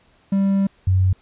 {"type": "tone pair in turn", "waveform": ["triangle", "sine"], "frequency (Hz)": [196, 93.49], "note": ["G3", "F#2"], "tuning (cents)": [0, 18], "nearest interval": "octave + minor second", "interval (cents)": 1282, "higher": "first", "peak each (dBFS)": -13, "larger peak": "neither", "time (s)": [[0.32, 0.67], [0.87, 1.13]], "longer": "first", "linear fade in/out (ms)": 5, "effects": ["pink hiss -57 dBFS RMS until 1.21 s", "resampled to 8000 Hz"]}